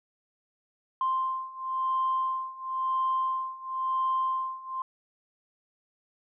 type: beating tone pair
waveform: sine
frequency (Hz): 1046.5 / 1047.47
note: C6 / C6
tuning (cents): 0 / +2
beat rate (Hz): 0.97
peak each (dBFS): -30 / -28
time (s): 1.01-4.82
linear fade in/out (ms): 2
effects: tanh soft clip ceiling -19 dBFS